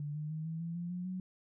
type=tone with pitch steps; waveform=sine; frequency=146.83 / 151.74 / 156.82 / 162.07 / 167.5 / 173.1 / 178.9 / 184.89 Hz; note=D3 / D#3 / D#3 / E3 / E3 / F3 / F3 / F#3; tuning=0 / -43 / +14 / -29 / +28 / -15 / +42 / -1 cents; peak=-36 dBFS; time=0-1.2 s; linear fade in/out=2 ms; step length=150 ms; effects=none